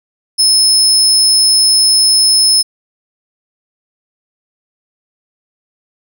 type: tone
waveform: 30% pulse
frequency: 5210 Hz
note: E8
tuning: 21 cents flat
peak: -3 dBFS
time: 0.38-2.63 s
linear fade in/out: 20 ms
effects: none